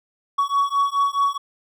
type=beating tone pair; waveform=triangle; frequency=1120 / 1124.7 Hz; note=C#6 / C#6; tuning=+18 / +25 cents; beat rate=4.7 Hz; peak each=-19 dBFS; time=0.38-1.38 s; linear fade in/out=10 ms; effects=none